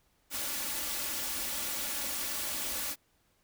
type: noise with comb filter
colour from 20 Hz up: white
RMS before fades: -35 dBFS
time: 0.3-2.96 s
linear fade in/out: 50 ms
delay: 3.5 ms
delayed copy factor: +0.65
effects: pink hiss -71 dBFS RMS until 3.43 s